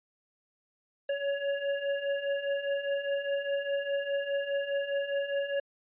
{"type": "beating tone pair", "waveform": "square", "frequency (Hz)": [557, 561.9], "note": ["C#5", "C#5"], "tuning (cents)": [8, 23], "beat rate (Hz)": 4.9, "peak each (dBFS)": [-36, -31], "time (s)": [1.09, 5.6], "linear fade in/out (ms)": 5, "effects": ["resampled to 8000 Hz"]}